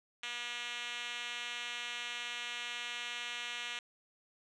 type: tone with band-pass filter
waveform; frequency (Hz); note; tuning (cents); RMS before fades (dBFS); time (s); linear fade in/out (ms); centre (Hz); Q
5% pulse; 240.6; B3; -45; -41; 0.23-3.79; 2; 3300; 1.5
effects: resampled to 24000 Hz